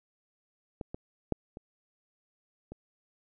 clicks, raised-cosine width 2 ms, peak -23 / -24 / -14 / -29 / -29 dBFS, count 5, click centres 0.812 / 0.945 / 1.323 / 1.571 / 2.72 s, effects none

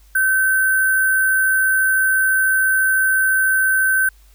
sine tone with sample-and-hold, 1538 Hz, G6, 33 cents flat, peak -13 dBFS, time 0.15-4.09 s, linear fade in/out 5 ms, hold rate 11025 Hz, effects added 50 Hz sine -46 dBFS peak until 4.34 s + white hiss -56 dBFS RMS until 4.34 s

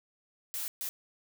blue noise bursts at uneven times, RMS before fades -36 dBFS, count 2, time 0.54-0.68 / 0.81-0.89 s, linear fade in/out 0 ms, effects none

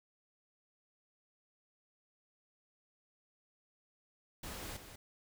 pink noise with echo, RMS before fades -45 dBFS, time 4.43-4.77 s, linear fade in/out 5 ms, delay 190 ms, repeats 1, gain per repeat -8 dB, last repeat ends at 4.96 s, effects none

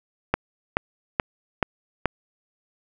click train, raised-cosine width 0.5 ms, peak -4 dBFS, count 5, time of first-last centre 0.34-2.057 s, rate 2.33 Hz, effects none

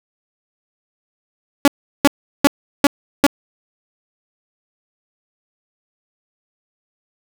sawtooth tone bursts, 283.5 Hz, C#4, 39 cents sharp, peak -3 dBFS, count 5, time 1.65-3.265 s, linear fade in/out 0 ms, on 27 ms, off 370 ms, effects none

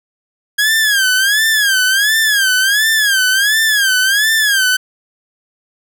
sawtooth tone with vibrato, 1637 Hz, G#6, 25 cents flat, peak -7 dBFS, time 0.58-4.77 s, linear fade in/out 10 ms, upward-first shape sine, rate 1.4 Hz, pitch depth 150 cents each way, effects none

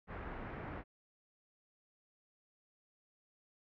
pink low-pass noise, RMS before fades -45 dBFS, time 0.07-0.84 s, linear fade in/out 50 ms, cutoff 2000 Hz, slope 24 dB/octave, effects none

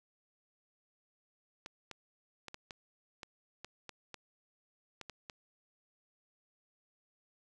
clicks, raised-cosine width 0.2 ms, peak -27 dBFS, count 12, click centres 1.661 / 1.913 / 2.483 / 2.544 / 2.708 / 3.232 / 3.646 / 3.893 / 4.143 / 5.013 / 5.097 / 5.298 s, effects none

